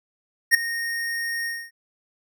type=tone with ADSR envelope; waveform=square; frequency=1854 Hz; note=A#6; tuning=10 cents flat; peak=-10 dBFS; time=0.51-1.71 s; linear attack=35 ms; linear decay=7 ms; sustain=-16 dB; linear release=250 ms; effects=none